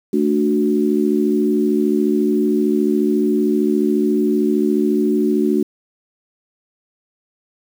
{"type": "chord", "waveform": "sine", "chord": "D major", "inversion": "second", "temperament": "equal with one note detuned", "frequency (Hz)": [220, 293.7, 368.5], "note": ["A3", "D4", "F#4"], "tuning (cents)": [0, 0, -7], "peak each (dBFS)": -18, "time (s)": [0.13, 5.63], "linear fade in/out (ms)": 5, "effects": ["7-bit"]}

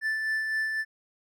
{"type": "tone with tremolo", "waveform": "triangle", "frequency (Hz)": 1760, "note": "A6", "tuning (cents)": 0, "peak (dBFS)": -23, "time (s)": [0.01, 0.85], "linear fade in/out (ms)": 50, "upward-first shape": "sine", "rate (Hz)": 3.9, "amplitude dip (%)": 35, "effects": []}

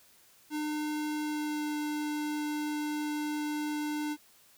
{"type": "tone with pitch glide", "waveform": "square", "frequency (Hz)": [302.1, 299.5], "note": ["D4", "D4"], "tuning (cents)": [49, 34], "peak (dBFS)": -32, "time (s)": [0.5, 4.17], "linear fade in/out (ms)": 50, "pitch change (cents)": -15, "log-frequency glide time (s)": [1.22, 1.65], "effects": ["white hiss -61 dBFS RMS until 4.57 s"]}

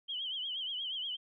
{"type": "tone with vibrato", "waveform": "sine", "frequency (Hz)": 3113, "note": "G7", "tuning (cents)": -13, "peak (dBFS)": -35, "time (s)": [0.08, 1.17], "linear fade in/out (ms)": 20, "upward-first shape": "triangle", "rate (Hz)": 8.4, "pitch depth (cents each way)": 120, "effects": []}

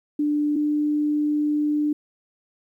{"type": "tone pair in turn", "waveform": "sine", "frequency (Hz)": [295.9, 297.8], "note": ["D4", "D4"], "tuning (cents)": [13, 24], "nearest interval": "unison", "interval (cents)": 11, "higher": "second", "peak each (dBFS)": -19, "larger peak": "neither", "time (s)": [[0.19, 0.56], [0.56, 1.93]], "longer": "second", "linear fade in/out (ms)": 5, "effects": ["10-bit"]}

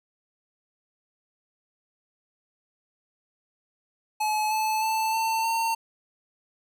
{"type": "tone with pitch steps", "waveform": "square", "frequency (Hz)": [856, 869, 882.1, 895.4, 909], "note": ["A5", "A5", "A5", "A5", "A#5"], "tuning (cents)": [-48, -22, 4, 30, -44], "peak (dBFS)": -24, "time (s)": [4.2, 5.75], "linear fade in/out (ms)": 10, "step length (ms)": 310, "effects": []}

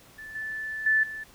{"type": "tone with level steps", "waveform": "sine", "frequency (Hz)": 1752, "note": "A6", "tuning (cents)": -8, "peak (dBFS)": [-39, -31, -19, -34], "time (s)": [0.18, 1.24], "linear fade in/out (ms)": 10, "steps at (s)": [0.35, 0.86, 1.03], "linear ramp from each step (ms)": 5, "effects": ["pink hiss -54 dBFS RMS until 1.34 s"]}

